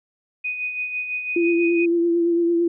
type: tone with tremolo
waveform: sine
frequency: 2489 Hz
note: D#7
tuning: in tune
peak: -22 dBFS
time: 0.44-1.86 s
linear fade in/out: 10 ms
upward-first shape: sine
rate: 6 Hz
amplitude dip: 50%
type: tone with vibrato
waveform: sine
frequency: 340.5 Hz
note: F4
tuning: 44 cents flat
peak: -16 dBFS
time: 1.36-2.68 s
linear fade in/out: 5 ms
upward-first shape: triangle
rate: 8.9 Hz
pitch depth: 30 cents each way
effects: none